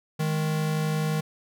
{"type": "tone pair together", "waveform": "square", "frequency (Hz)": [156, 207.7], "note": ["D#3", "G#3"], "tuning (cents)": [5, 0], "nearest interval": "perfect fourth", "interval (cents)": 495, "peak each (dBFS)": [-25, -34], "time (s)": [0.19, 1.21], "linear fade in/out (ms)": 10, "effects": []}